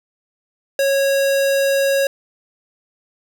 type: tone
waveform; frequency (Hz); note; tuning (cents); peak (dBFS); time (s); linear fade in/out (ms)
square; 550; C#5; -14; -15; 0.79-2.07; 2
effects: none

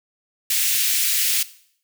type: high-pass noise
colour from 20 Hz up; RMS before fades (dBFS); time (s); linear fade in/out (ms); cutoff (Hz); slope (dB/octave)
white; -20; 0.5-1.43; 5; 2000; 24
effects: noise-tail reverb RT60 0.6 s tail -17 dB re dry

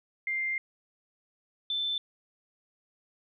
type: tone pair in turn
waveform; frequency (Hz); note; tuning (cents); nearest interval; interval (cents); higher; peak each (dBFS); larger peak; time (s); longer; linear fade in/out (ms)
sine; 2101 / 3533; C7 / A7; +7 / +6; major sixth; 899; second; -28; neither; 0.27-0.58 / 1.7-1.98; first; 2
effects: none

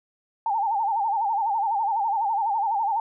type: tone with vibrato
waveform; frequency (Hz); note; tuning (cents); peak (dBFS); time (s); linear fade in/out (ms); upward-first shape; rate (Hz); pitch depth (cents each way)
sine; 852; G#5; +44; -21; 0.46-3; 2; sine; 12; 140
effects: none

